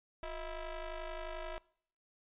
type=ring-modulated tone; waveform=sawtooth; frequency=331.7 Hz; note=E4; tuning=11 cents sharp; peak=-33 dBFS; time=0.23-1.58 s; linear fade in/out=0 ms; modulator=306 Hz; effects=noise-tail reverb RT60 0.6 s tail -23 dB re dry + resampled to 8000 Hz